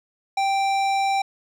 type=tone with hard clipping; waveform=triangle; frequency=784 Hz; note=G5; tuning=in tune; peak=-21 dBFS; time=0.37-1.22 s; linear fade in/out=5 ms; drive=18 dB; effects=none